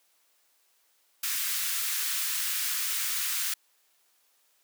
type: high-pass noise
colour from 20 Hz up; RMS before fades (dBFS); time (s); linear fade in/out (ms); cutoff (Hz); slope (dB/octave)
white; -30; 1.23-3.54; 5; 1300; 24
effects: white hiss -68 dBFS RMS until 4.63 s + high-pass 400 Hz 12 dB/octave